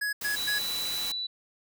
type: tone bursts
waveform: square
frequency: 1676 Hz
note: G#6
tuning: 15 cents sharp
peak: -28 dBFS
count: 3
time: 0.01-0.59 s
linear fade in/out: 10 ms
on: 120 ms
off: 110 ms
type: noise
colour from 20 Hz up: white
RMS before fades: -36 dBFS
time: 0.21-1.12 s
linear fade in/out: 5 ms
type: tone with pitch glide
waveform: sine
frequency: 3936 to 3959 Hz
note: B7 to B7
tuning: -7 to +3 cents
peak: -30 dBFS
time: 0.36-1.27 s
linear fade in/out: 10 ms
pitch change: +10 cents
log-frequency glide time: 0.49-0.54 s
effects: none